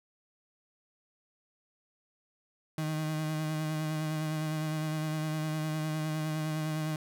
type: tone with vibrato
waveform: 35% pulse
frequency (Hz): 155.56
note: D#3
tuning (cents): 0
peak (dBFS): -29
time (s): 2.78-6.96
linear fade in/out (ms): 2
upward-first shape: sine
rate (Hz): 9.8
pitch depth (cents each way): 24
effects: none